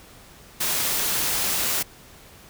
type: noise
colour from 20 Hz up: white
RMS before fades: -24 dBFS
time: 0.6-1.83 s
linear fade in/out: 10 ms
effects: pink hiss -48 dBFS RMS until 2.49 s